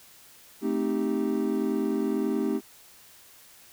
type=chord; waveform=triangle; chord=A half-diminished seventh; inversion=none; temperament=equal; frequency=220 / 261.6 / 311.1 / 392 Hz; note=A3 / C4 / Eb4 / G4; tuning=0 / 0 / 0 / 0 cents; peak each=-28 dBFS; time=0.61-2.61 s; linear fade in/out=50 ms; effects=white hiss -53 dBFS RMS until 3.72 s